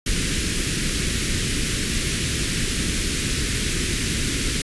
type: band-stop noise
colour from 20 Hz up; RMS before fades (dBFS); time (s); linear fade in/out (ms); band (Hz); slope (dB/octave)
pink; -23; 0.06-4.62; 5; 380 to 1700; 24
effects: resampled to 24000 Hz